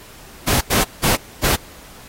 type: noise bursts at uneven times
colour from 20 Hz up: pink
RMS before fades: -17 dBFS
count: 4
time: 0.47-0.61 / 0.7-0.84 / 1.03-1.16 / 1.43-1.56 s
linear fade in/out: 10 ms
effects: pink hiss -42 dBFS RMS until 2.08 s + AAC 48 kbps